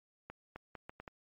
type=accelerating click train; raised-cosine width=0.5 ms; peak=-30 dBFS; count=6; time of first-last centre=0.3-1.078 s; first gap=260 ms; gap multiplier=0.74; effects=MP3 48 kbps